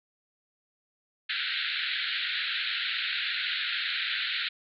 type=band-pass noise; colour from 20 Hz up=white; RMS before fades=-31 dBFS; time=1.29-4.49 s; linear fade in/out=10 ms; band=1400 to 4200 Hz; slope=96 dB/octave; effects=none